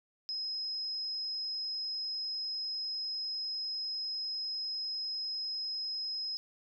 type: tone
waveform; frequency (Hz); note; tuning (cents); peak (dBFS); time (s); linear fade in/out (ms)
sine; 5110; D#8; +45; -34; 0.29-6.37; 0
effects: none